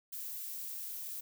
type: noise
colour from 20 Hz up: violet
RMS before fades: -42 dBFS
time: 0.12-1.21 s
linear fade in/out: 10 ms
effects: none